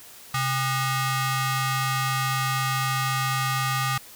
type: ring-modulated tone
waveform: sawtooth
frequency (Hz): 674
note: E5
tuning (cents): +38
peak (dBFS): -16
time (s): 0.34-3.98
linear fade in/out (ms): 5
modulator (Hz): 543
effects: white hiss -46 dBFS RMS until 4.15 s